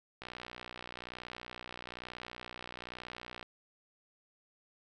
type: click train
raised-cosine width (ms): 0.3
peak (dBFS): -27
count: 197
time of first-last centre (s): 0.22-3.428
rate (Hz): 61.1
effects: none